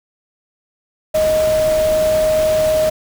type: tone in noise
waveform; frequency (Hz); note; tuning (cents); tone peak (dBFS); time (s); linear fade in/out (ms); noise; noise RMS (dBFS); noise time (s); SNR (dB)
sine; 624; D#5; +5; -12; 1.14-2.9; 10; pink; -26; 1.14-2.9; +11
effects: none